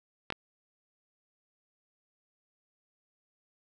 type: clicks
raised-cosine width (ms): 0.3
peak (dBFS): -17 / -16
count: 2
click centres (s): 0.303 / 0.324
effects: none